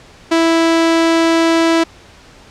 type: tone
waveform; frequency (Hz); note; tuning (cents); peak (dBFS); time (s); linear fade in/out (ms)
sawtooth; 329.6; E4; 0; -6; 0.31-1.84; 10
effects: pink hiss -42 dBFS RMS until 2.5 s + low-pass 6000 Hz 12 dB/octave